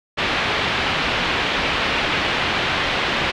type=low-pass noise; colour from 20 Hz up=white; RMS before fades=-21 dBFS; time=0.17-3.32 s; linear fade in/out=20 ms; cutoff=3300 Hz; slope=24 dB/octave; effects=none